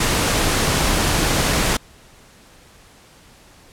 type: noise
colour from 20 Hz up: pink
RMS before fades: -18 dBFS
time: 0-1.77 s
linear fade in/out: 5 ms
effects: pink hiss -48 dBFS RMS until 3.72 s + low-pass 11000 Hz 12 dB/octave